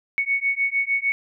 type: beating tone pair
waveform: sine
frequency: 2217 / 2223.6 Hz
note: C#7 / C#7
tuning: 0 / +5 cents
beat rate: 6.6 Hz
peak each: -23 dBFS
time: 0.18-1.12 s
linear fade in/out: 0 ms
effects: none